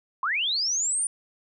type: linear sweep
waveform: sine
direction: up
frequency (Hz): 987.8 to 9450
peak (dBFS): -23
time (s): 0.23-1.07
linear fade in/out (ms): 2
effects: none